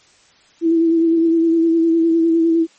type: tone with vibrato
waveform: sine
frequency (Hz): 330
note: E4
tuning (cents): +2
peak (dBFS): -11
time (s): 0.61-2.67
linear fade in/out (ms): 50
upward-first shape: sine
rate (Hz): 9.8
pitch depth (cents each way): 28
effects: white hiss -52 dBFS RMS until 2.78 s + MP3 32 kbps